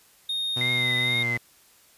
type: tone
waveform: triangle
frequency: 3700 Hz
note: A#7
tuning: 14 cents flat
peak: -24 dBFS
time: 0.29-1.23 s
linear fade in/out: 5 ms
type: tone with pitch glide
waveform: sawtooth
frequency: 123.47 to 119.26 Hz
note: B2 to A#2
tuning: 0 to +40 cents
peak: -26 dBFS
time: 0.56-1.38 s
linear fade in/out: 10 ms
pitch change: -60 cents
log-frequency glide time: 1.11-1.16 s
type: tone with vibrato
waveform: sine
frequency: 2072 Hz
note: C7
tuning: 17 cents flat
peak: -24 dBFS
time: 0.61-1.37 s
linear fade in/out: 2 ms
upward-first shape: triangle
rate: 2.2 Hz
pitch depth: 57 cents each way
effects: white hiss -57 dBFS RMS until 1.97 s + resampled to 32000 Hz